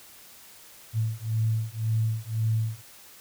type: beating tone pair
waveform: sine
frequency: 110.3 / 112.2 Hz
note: A2 / A2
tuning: +5 / +34 cents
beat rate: 1.9 Hz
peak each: -27 dBFS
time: 0.93-2.82 s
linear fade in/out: 50 ms
effects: white hiss -50 dBFS RMS until 3.2 s